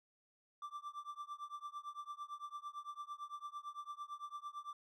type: tone with tremolo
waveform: triangle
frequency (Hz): 1174.7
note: D6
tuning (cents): 0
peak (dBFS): -39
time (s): 0.62-4.73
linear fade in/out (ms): 2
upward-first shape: triangle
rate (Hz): 8.9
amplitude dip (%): 100
effects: none